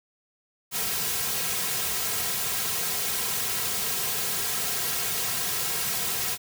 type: noise with comb filter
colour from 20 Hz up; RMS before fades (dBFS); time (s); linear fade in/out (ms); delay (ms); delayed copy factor
white; -28; 0.71-6.38; 50; 3.4; -0.75
effects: none